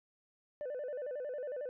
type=tone with vibrato; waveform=sine; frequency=545 Hz; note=C#5; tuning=29 cents flat; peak=-35 dBFS; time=0.61-1.69 s; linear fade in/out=0 ms; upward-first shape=square; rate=11 Hz; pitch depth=140 cents each way; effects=tanh soft clip ceiling -36 dBFS